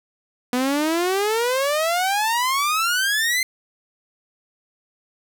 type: exponential sweep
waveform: sawtooth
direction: up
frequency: 244.3 to 2093 Hz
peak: -15 dBFS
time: 0.53-3.43 s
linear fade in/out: 2 ms
effects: none